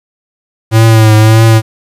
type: tone with vibrato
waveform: square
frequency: 110.5 Hz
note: A2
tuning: 8 cents sharp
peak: -3 dBFS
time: 0.71-1.62 s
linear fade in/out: 50 ms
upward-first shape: triangle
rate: 1.7 Hz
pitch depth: 47 cents each way
effects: resampled to 32000 Hz + 7-bit